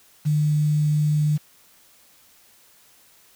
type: tone with quantisation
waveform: sine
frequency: 150.5 Hz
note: D3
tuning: 43 cents sharp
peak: -17 dBFS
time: 0.25-1.38 s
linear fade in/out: 20 ms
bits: 7
effects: white hiss -55 dBFS RMS until 3.35 s